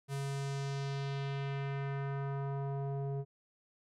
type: tone with low-pass filter sweep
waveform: square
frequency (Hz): 138.59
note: C#3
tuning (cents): 0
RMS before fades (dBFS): -37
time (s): 0.08-3.25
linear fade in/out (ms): 50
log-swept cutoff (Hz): 11000 to 520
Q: 1.4
effects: none